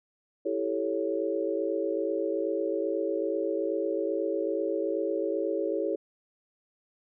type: chord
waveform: sine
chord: A dominant seventh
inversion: second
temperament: equal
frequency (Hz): 329.6 / 392 / 440 / 554.4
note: E4 / G4 / A4 / C#5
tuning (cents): 0 / 0 / 0 / 0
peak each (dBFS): -32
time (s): 0.45-5.96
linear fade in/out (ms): 10
effects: none